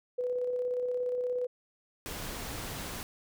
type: tone with tremolo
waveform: sine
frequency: 496 Hz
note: B4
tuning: 7 cents sharp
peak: -28 dBFS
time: 0.18-1.47 s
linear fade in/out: 10 ms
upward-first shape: square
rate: 17 Hz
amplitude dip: 25%
type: noise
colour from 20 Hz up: pink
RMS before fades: -39 dBFS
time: 2.06-3.03 s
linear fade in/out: 0 ms
effects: none